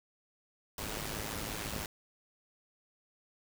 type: noise with amplitude modulation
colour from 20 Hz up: pink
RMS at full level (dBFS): -36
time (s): 0.78-1.86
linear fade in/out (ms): 2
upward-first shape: sine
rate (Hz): 106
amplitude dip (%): 65
effects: none